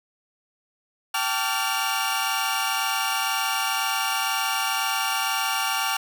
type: tone cluster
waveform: sawtooth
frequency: 777 / 886 / 1152 / 1392 / 2826 Hz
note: G5 / A5 / D6 / F6 / F7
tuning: -16 / +12 / -34 / -6 / +20 cents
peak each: -26 dBFS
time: 1.14-5.97 s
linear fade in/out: 5 ms
effects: none